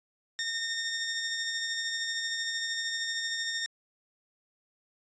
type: tone with tremolo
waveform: 15% pulse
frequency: 1830 Hz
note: A#6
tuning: 32 cents flat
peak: -23 dBFS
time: 0.39-3.66 s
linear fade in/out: 0 ms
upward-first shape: sine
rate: 13 Hz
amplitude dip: 30%
effects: resampled to 16000 Hz